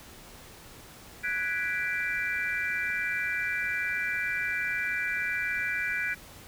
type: chord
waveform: sine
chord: G# half-diminished seventh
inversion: third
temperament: equal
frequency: 1480 / 1661.2 / 1975.5 / 2349 Hz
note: F#6 / G#6 / B6 / D7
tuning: 0 / 0 / 0 / 0 cents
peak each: -33 / -34 / -34 / -32 dBFS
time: 1.23-6.15 s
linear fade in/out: 20 ms
effects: pink hiss -49 dBFS RMS until 6.47 s